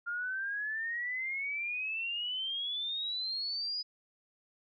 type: exponential sweep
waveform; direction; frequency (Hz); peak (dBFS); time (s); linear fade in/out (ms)
sine; up; 1396.9 to 4978; -33; 0.06-3.83; 20
effects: none